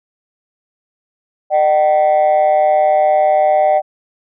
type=tone pair together; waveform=sine; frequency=606.4 / 764 Hz; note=D#5 / G5; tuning=-45 / -45 cents; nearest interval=major third; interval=400 cents; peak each=-10 dBFS; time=1.5-3.82 s; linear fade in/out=50 ms; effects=tanh soft clip ceiling -6 dBFS